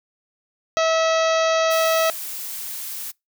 harmonic tone, 648 Hz, E5, 30 cents flat, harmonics 1 / 2 / 3 / 4 / 5 / 6 / 7 / 8 / 9 / 10, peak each -18 / -23 / -29 / -30 / -32 / -32 / -35 / -38 / -34 / -39 dBFS, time 0.77-2.1 s, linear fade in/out 0 ms
blue noise, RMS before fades -31 dBFS, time 1.7-3.12 s, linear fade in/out 20 ms
effects noise-tail reverb RT60 0.2 s tail -26 dB re dry

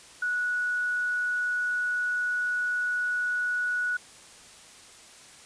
sine tone, 1468 Hz, F#6, 14 cents flat, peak -25 dBFS, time 0.22-3.97 s, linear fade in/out 5 ms, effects white hiss -50 dBFS RMS until 5.45 s + resampled to 22050 Hz

